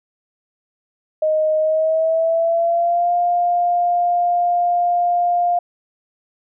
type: tone with pitch glide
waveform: sine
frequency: 622.3 to 702.6 Hz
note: D#5 to F5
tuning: 0 to +10 cents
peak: -14 dBFS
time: 1.22-5.59 s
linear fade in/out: 5 ms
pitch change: +210 cents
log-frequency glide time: 1.58-3.13 s
effects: none